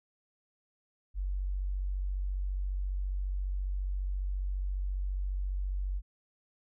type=tone; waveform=sine; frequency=47.31 Hz; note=F#1; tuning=39 cents sharp; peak=-30 dBFS; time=1.14-6.02 s; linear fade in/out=50 ms; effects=none